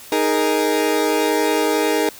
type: chord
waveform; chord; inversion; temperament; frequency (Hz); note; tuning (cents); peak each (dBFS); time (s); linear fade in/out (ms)
30% pulse; D# suspended fourth; none; equal; 311.1 / 415.3 / 466.2; D#4 / G#4 / A#4; 0 / 0 / 0; -18; 0.12-2.09; 2
effects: white hiss -40 dBFS RMS until 2.19 s